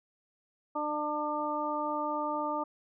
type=harmonic tone; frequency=299.3 Hz; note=D4; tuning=33 cents sharp; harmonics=1 / 2 / 3 / 4; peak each=-37 / -36 / -34 / -35 dBFS; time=0.75-2.64 s; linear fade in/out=10 ms; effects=none